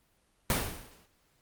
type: noise with exponential decay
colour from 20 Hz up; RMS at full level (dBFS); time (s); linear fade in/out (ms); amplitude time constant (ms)
pink; -25; 0.5-1.06; 1; 120
effects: pink hiss -70 dBFS RMS until 1.41 s + Opus 32 kbps